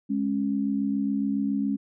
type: tone pair together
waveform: sine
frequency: 207.7 / 274.9 Hz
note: G#3 / C#4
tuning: 0 / -14 cents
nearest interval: perfect fourth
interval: 486 cents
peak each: -26 dBFS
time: 0.09-1.77 s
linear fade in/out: 20 ms
effects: none